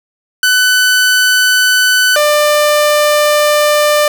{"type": "tone pair in turn", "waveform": "sawtooth", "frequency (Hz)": [1500, 595.3], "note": ["F#6", "D5"], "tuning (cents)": [23, 23], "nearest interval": "octave + major third", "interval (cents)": 1600, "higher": "first", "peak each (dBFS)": -4, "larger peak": "neither", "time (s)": [[0.43, 2.16], [2.16, 4.08]], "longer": "second", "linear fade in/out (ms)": 2, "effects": []}